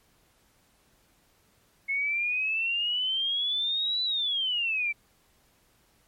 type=exponential two-way sweep; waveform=sine; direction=up then down; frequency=2179 to 4000 to 2305 Hz; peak=-25 dBFS; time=1.88-4.93 s; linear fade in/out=20 ms; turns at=4.03 s; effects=pink hiss -65 dBFS RMS until 6.07 s + MP3 64 kbps